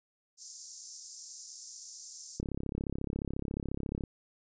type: high-pass noise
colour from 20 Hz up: pink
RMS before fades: -42 dBFS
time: 0.37-2.41 s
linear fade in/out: 50 ms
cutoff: 5300 Hz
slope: 48 dB/octave
type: click train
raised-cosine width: 3 ms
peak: -22 dBFS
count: 57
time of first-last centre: 2.4-4.037 s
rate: 34.2 Hz
effects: resampled to 16000 Hz